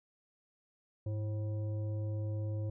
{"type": "tone with frequency modulation", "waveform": "sine", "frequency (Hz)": 103.8, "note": "G#2", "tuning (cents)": 0, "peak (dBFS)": -33, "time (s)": [1.06, 2.7], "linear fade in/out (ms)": 5, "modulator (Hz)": 433, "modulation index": 0.41, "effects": []}